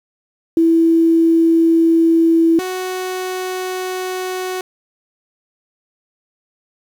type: tone pair in turn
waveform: sine / sawtooth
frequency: 329.6 / 370 Hz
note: E4 / F#4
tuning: 0 / 0 cents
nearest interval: major second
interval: 200 cents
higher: second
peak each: -9 / -17 dBFS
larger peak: first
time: 0.57-2.59 / 2.59-4.61 s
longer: neither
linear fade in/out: 2 ms
effects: 7-bit